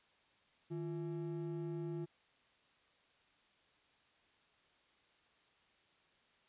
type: ring-modulated tone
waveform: triangle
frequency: 250 Hz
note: B3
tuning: 21 cents sharp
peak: -34 dBFS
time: 0.7-2.06 s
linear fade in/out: 20 ms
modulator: 95.2 Hz
effects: white hiss -71 dBFS RMS until 6.48 s + resampled to 8000 Hz